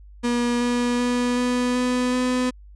35% pulse tone with pitch steps, 240.4 / 242.6 / 244.9 / 247.2 / 249.5 / 251.8 Hz, B3 / B3 / B3 / B3 / B3 / B3, -46 / -31 / -14 / +2 / +18 / +34 cents, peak -18 dBFS, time 0.23-2.51 s, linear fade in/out 20 ms, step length 380 ms, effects added 50 Hz sine -42 dBFS peak until 2.75 s + resampled to 22050 Hz

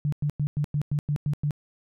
sine tone bursts, 146.83 Hz, D3, in tune, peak -22 dBFS, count 9, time 0.05-1.508 s, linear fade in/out 0 ms, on 74 ms, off 99 ms, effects none

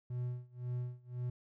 triangle tone with tremolo, 123.47 Hz, B2, in tune, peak -32 dBFS, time 0.1-1.3 s, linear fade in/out 5 ms, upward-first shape sine, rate 1.9 Hz, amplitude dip 95%, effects none

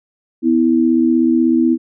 sine tone pair together, 249.8 / 326.1 Hz, B3 / E4, +20 / -19 cents, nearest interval perfect fourth, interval 461 cents, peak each -13 dBFS, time 0.42-1.78 s, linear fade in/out 50 ms, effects none

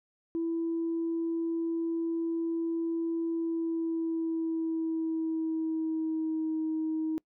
sine tone with pitch glide, 331.6 to 316.3 Hz, E4 to D#4, +10 to +29 cents, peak -27 dBFS, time 0.35-7.18 s, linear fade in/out 0 ms, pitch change -81 cents, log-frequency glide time 3.29-6.59 s, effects noise-tail reverb RT60 0.1 s tail -26 dB re dry + tanh soft clip ceiling -24 dBFS

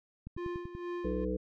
click train, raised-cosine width 5 ms, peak -30 dBFS, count 6, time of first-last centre 0.27-0.751 s, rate 10.4 Hz
square tone with tremolo, 350.5 Hz, F4, 6 cents sharp, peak -35 dBFS, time 0.37-1.25 s, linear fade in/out 10 ms, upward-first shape sine, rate 2.2 Hz, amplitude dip 70%
harmonic tone, 62.2 Hz, B1, 13 cents sharp, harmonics 1 / 3 / 5 / 7 / 8, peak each -37 / -37 / -37 / -37 / -37 dBFS, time 1.04-1.37 s, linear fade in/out 10 ms
effects low-pass 2000 Hz 12 dB/octave

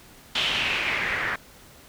white noise with low-pass filter sweep, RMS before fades -26 dBFS, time 0.35-1.36 s, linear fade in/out 5 ms, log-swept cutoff 3300 to 1700 Hz, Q 3.9, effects pink hiss -50 dBFS RMS until 1.88 s

